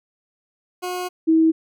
20% pulse / sine tone pair in turn, 361.5 / 322.1 Hz, F#4 / E4, -40 / -40 cents, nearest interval major second, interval 200 cents, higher first, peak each -20 / -12 dBFS, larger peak second, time 0.82-1.09 / 1.27-1.52 s, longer first, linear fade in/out 20 ms, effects none

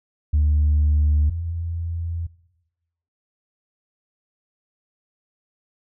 sine tone pair in turn, 75 / 84.18 Hz, D2 / E2, +37 / +37 cents, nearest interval major second, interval 200 cents, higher second, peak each -13 / -24 dBFS, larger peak first, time 0.33-1.3 / 1.3-2.27 s, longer neither, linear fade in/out 10 ms, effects noise-tail reverb RT60 1.0 s tail -21 dB re dry + tanh soft clip ceiling -12 dBFS

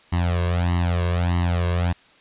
sawtooth tone with flanger, 87.31 Hz, F2, in tune, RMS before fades -21 dBFS, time 0.12-1.93 s, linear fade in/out 10 ms, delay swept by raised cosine 1 to 1.86 ms, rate 1.6 Hz, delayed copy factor +0.9, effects white hiss -53 dBFS RMS until 2.2 s + resampled to 8000 Hz

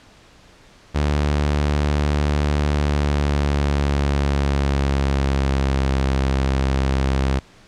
sawtooth tone with pitch glide, 73.42 to 66.94 Hz, D2 to C2, 0 to +40 cents, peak -13 dBFS, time 0.94-7.4 s, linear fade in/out 20 ms, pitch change -160 cents, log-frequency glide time 2.69-6.01 s, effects pink hiss -49 dBFS RMS until 7.67 s + low-pass 6000 Hz 12 dB/octave

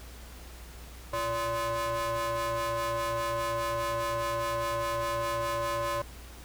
40% pulse ring-modulated tone, 230.7 Hz, A#3, 18 cents flat, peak -25 dBFS, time 1.13-6.02 s, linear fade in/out 5 ms, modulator 805 Hz, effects added 60 Hz sine -45 dBFS peak until 6.44 s + pink hiss -50 dBFS RMS until 6.44 s

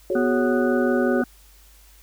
sine chord, F# suspended second, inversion none, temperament equal, 370 / 415.3 / 554.4 Hz, F#4 / G#4 / C#5, 0 / 0 / 0 cents, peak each -23 / -27 / -25 dBFS, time 0.1-1.22 s, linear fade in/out 2 ms
harmonic tone, 246.9 Hz, B3, in tune, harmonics 1 / 3 / 5 / 6, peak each -21 / -32 / -35 / -29 dBFS, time 0.15-1.24 s, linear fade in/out 5 ms
effects added 50 Hz sine -50 dBFS peak until 2.02 s + white hiss -54 dBFS RMS until 2.02 s

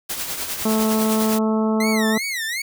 white noise with tremolo, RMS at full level -25 dBFS, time 0.09-1.39 s, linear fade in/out 10 ms, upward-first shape triangle, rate 9.9 Hz, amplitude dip 55%
harmonic tone, 218.6 Hz, A3, 11 cents flat, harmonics 1 / 2 / 3 / 4 / 5 / 6, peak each -18 / -24 / -28 / -30 / -32 / -34 dBFS, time 0.65-2.18 s, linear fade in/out 5 ms
sawtooth tone with vibrato, 1992 Hz, B6, 14 cents sharp, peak -20 dBFS, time 1.8-2.62 s, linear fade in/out 5 ms, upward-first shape sine, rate 2.7 Hz, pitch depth 210 cents each way
effects none

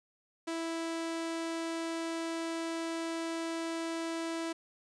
sawtooth tone, 329.6 Hz, E4, in tune, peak -30 dBFS, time 0.47-4.53 s, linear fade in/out 10 ms, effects resampled to 22050 Hz + 11-bit

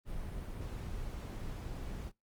brown noise, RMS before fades -41 dBFS, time 0.05-2.12 s, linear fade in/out 50 ms, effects noise-tail reverb RT60 0.2 s tail -23 dB re dry + Opus 32 kbps

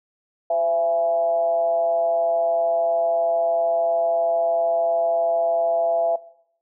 sine tone with frequency modulation, 671 Hz, E5, 31 cents sharp, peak -18 dBFS, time 0.5-6.16 s, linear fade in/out 5 ms, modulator 157 Hz, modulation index 0.54, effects noise-tail reverb RT60 0.7 s tail -19 dB re dry

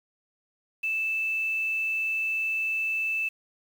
sine tone with quantisation, 2637 Hz, E7, in tune, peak -25 dBFS, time 0.83-3.29 s, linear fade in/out 10 ms, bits 8, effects none

